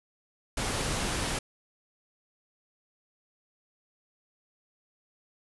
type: low-pass noise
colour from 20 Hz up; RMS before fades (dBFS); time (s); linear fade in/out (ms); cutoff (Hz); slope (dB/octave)
pink; -31; 0.57-1.39; 5; 11000; 96
effects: none